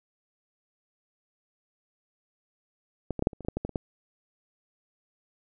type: clicks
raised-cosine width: 2 ms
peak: -16 / -18 / -12 / -7 / -29 / -27 / -29 / -13 / -16 / -17 / -27 / -14 dBFS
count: 12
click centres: 3.107 / 3.193 / 3.224 / 3.271 / 3.332 / 3.407 / 3.449 / 3.485 / 3.57 / 3.65 / 3.693 / 3.758 s
effects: none

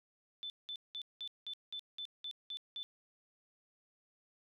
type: tone bursts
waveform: sine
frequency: 3519 Hz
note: A7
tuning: in tune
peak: -40 dBFS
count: 10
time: 0.43-2.83 s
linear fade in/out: 0 ms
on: 69 ms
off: 190 ms
effects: none

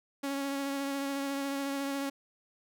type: tone with vibrato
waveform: sawtooth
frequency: 277.2 Hz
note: C#4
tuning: in tune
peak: -28 dBFS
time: 0.23-2.1 s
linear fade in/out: 10 ms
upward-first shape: triangle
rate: 14 Hz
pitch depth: 22 cents each way
effects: none

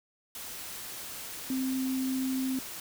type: tone in noise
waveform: sine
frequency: 261.6 Hz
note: C4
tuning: in tune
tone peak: -28 dBFS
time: 1.5-2.59 s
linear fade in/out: 2 ms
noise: white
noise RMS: -41 dBFS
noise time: 0.35-2.8 s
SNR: +10 dB
effects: none

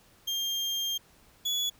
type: tone pair in turn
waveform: 35% pulse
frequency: 3200 / 3401 Hz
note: G7 / G#7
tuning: +35 / +40 cents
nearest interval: minor second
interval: 105 cents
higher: second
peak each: -27 / -25 dBFS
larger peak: second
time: 0.27-0.98 / 1.45-1.7 s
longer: first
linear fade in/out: 10 ms
effects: pink hiss -60 dBFS RMS until 1.79 s

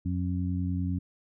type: harmonic tone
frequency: 90.1 Hz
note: F#2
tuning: 45 cents flat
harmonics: 1 / 2 / 3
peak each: -29 / -32 / -34 dBFS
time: 0.05-0.99 s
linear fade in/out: 10 ms
effects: none

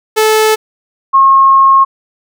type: tone pair in turn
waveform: sawtooth / sine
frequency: 434.9 / 1081.4 Hz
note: A4 / C#6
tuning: -20 / -43 cents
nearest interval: octave + major third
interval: 1577 cents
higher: second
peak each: -3 dBFS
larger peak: neither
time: 0.16-0.56 / 1.13-1.85 s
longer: second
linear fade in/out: 20 ms
effects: none

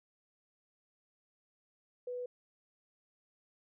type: tone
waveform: sine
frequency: 493.9 Hz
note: B4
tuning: in tune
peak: -37 dBFS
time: 2.07-2.26 s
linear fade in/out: 5 ms
effects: none

